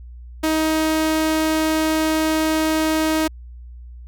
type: tone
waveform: sawtooth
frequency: 315.2 Hz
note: D#4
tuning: 23 cents sharp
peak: -13 dBFS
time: 0.43-3.28 s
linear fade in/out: 10 ms
effects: added 60 Hz sine -35 dBFS peak until 4.07 s